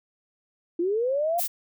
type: linear sweep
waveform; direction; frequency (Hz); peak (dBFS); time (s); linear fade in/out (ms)
sine; up; 329.6 to 712; -22; 0.79-1.4; 5
type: noise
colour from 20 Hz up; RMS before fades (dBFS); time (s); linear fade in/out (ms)
violet; -27; 1.38-1.48; 20
effects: none